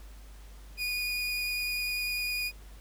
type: tone with vibrato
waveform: 30% pulse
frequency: 2457 Hz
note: D#7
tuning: 22 cents flat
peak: -27 dBFS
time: 0.77-2.52 s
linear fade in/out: 50 ms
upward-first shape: sine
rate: 10 Hz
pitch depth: 9 cents each way
effects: added 50 Hz sine -46 dBFS peak until 2.8 s + pink hiss -57 dBFS RMS until 2.8 s